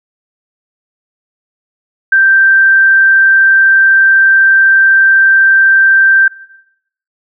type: tone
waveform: sine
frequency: 1568 Hz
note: G6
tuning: in tune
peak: -4 dBFS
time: 2.12-6.28 s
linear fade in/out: 5 ms
effects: noise-tail reverb RT60 0.8 s tail -18 dB re dry